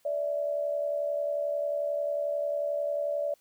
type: tone pair together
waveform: sine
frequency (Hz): 581 / 652.2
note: D5 / E5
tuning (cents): -19 / -19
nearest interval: major second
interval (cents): 200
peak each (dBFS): -28 / -34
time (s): 0.05-3.34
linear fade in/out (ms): 5
effects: white hiss -67 dBFS RMS until 3.4 s